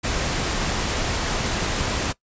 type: noise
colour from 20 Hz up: pink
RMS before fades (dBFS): -24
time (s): 0.03-2.13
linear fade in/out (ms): 20
effects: noise-tail reverb RT60 0.1 s tail -19 dB re dry + resampled to 16000 Hz